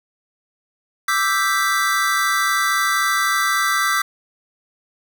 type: chord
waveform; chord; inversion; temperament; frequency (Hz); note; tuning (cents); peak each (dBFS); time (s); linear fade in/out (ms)
square; E minor seventh; third; equal; 1174.7 / 1318.5 / 1568 / 1975.5; D6 / E6 / G6 / B6; 0 / 0 / 0 / 0; -23; 1.08-4.02; 5
effects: none